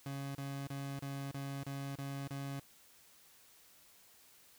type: tone bursts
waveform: 30% pulse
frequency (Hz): 138.59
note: C#3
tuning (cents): 0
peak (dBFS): -37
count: 8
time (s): 0.06-2.597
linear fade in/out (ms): 2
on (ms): 290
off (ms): 31
effects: white hiss -63 dBFS RMS until 4.58 s